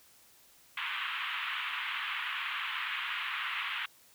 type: band-pass noise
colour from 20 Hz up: white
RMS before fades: -36 dBFS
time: 0.77-3.86 s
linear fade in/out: 5 ms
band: 1000 to 3200 Hz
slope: 48 dB/octave
effects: white hiss -61 dBFS RMS until 4.14 s